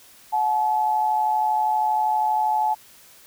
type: tone pair together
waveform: sine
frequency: 727.4 / 860 Hz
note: F#5 / A5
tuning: -30 / -40 cents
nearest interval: minor third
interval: 290 cents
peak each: -26 / -19 dBFS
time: 0.32-2.75 s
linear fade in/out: 20 ms
effects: white hiss -50 dBFS RMS until 3.26 s